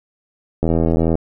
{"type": "click train", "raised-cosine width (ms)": 2, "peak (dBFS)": -4, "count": 44, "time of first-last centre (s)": [0.63, 1.154], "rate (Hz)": 82.1, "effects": []}